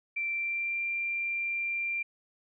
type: tone with pitch glide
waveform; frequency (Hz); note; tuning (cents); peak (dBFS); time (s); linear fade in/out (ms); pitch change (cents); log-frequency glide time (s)
sine; 2348 to 2373; D7 to D7; -1 to +17; -29; 0.16-2.03; 10; +18; 0.31-0.82
effects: none